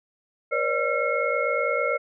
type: tone cluster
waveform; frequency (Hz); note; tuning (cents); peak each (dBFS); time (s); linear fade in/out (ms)
sine; 481.4 / 548 / 597 / 1360 / 2166; B4 / C#5 / D5 / F6 / C#7; -44 / -20 / +28 / -46 / -41; -28; 0.51-1.98; 20
effects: none